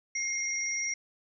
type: tone pair together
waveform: sine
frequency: 2133 / 5694 Hz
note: C7 / F8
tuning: +33 / +33 cents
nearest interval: octave + perfect fourth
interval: 1700 cents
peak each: -32 / -32 dBFS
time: 0.15-0.94 s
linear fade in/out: 5 ms
effects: none